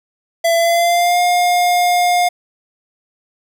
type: tone with pitch glide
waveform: square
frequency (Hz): 671 to 710.5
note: E5 to F5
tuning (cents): +31 to +30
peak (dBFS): -12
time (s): 0.44-2.29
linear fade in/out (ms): 10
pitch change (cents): +99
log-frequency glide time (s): 0.56-1.2
effects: none